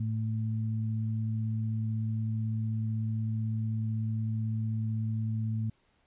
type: tone pair together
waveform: sine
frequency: 110 / 221 Hz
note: A2 / A3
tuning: 0 / +8 cents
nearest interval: octave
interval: 1208 cents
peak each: -29 / -36 dBFS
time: 0-5.7 s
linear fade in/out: 5 ms
effects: pink hiss -70 dBFS RMS until 6.06 s + resampled to 8000 Hz